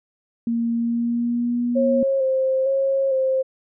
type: tone with pitch glide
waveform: sine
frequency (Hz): 232.6 to 241.4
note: A#3 to B3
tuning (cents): -4 to -39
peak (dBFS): -19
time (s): 0.47-2.03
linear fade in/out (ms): 2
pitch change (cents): +65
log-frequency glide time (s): 0.74-1.63
type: tone with vibrato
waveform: sine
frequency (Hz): 534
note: C5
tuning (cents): +35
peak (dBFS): -17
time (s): 1.75-3.43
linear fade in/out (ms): 20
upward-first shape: square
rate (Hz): 1.1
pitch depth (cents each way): 25
effects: none